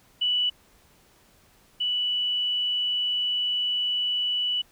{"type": "tone pair in turn", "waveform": "sine", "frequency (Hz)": [2960, 2960], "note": ["F#7", "F#7"], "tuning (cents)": [0, 0], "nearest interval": "unison", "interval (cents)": 0, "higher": "neither", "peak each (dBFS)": [-21, -23], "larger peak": "first", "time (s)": [[0.21, 0.5], [1.8, 4.62]], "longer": "second", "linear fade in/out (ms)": 10, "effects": ["pink hiss -59 dBFS RMS until 4.71 s"]}